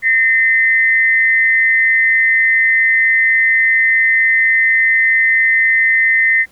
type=tone pair together; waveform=sine; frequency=1831.7 / 2056 Hz; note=A#6 / C7; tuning=-31 / -31 cents; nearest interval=major second; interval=200 cents; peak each=-12 dBFS; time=0.02-6.46 s; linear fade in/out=50 ms; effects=pink hiss -51 dBFS RMS until 6.51 s